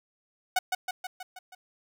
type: tone with echo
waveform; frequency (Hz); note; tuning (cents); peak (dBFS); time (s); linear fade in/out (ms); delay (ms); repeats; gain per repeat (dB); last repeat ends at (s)
sawtooth; 740; F#5; 0; -18; 0.56-0.59; 5; 160; 6; -4; 1.55
effects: none